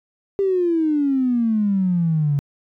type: exponential sweep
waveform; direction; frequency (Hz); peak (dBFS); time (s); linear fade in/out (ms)
triangle; down; 400 to 139.7; -12; 0.39-2.39; 0
effects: tanh soft clip ceiling -14 dBFS